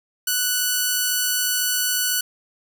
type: tone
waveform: 5% pulse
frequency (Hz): 1482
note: F#6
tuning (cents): +2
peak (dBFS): -8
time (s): 0.27-2.21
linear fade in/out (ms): 5
effects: none